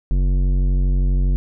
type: tone with tanh clipping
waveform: sine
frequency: 46.25 Hz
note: F#1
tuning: in tune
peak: -16 dBFS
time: 0.11-1.36 s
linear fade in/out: 0 ms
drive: 13 dB
effects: none